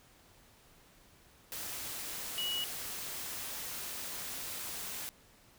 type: tone in noise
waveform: sine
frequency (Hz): 2921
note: F#7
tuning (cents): -23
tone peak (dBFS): -33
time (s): 2.38-2.64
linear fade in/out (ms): 0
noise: white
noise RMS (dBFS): -41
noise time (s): 1.52-5.09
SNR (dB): +5
effects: pink hiss -62 dBFS RMS until 5.58 s